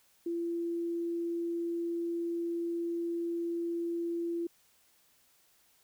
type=tone; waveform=sine; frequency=339.6 Hz; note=F4; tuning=48 cents flat; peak=-31 dBFS; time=0.26-4.47 s; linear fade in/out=5 ms; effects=white hiss -67 dBFS RMS until 5.83 s